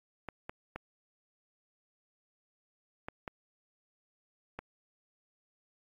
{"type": "clicks", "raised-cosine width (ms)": 0.5, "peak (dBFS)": -24, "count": 6, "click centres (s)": [0.287, 0.495, 0.76, 3.085, 3.278, 4.59], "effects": ["AAC 32 kbps"]}